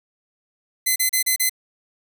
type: tone bursts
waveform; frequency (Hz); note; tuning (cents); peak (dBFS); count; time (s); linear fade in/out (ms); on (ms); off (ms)
5% pulse; 2040; C7; -44; -7; 5; 0.86-1.496; 10; 100; 34
effects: none